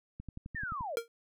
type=click train; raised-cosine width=5 ms; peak=-30 dBFS; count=8; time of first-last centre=0.2-0.809 s; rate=11.5 Hz
type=linear sweep; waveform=sine; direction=down; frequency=1870 to 490 Hz; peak=-35 dBFS; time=0.55-0.96 s; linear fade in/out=10 ms
type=tone with exponential decay; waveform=square; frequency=464.1 Hz; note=A#4; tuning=8 cents flat; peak=-27 dBFS; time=0.97-1.08 s; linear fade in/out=1 ms; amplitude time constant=22 ms
effects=none